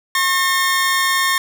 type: tone pair together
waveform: sawtooth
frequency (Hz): 1080 / 1816.3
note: C#6 / A#6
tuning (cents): -45 / -45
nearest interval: major sixth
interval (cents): 900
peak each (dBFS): -14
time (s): 0.15-1.38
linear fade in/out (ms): 2
effects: none